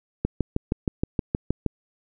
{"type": "click train", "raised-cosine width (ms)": 3, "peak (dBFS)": -9, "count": 10, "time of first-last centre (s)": [0.25, 1.663], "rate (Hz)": 6.37, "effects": []}